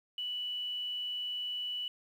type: tone with quantisation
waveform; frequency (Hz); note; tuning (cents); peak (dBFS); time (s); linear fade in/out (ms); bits
sine; 2960; F#7; 0; -34; 0.18-1.88; 2; 10
effects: none